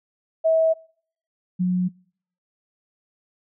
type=tone pair in turn; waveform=sine; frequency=646 / 181.28 Hz; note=E5 / F#3; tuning=-35 / -35 cents; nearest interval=octave + minor seventh; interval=2200 cents; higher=first; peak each=-15 / -18 dBFS; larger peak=first; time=0.44-0.74 / 1.59-1.89 s; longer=neither; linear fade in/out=20 ms; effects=noise-tail reverb RT60 0.6 s tail -26 dB re dry